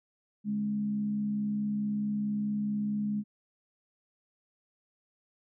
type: tone with frequency modulation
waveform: sine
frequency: 208.3 Hz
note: G#3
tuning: 5 cents sharp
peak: -28 dBFS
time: 0.44-3.24 s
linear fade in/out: 50 ms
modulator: 64.6 Hz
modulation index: 0.3
effects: none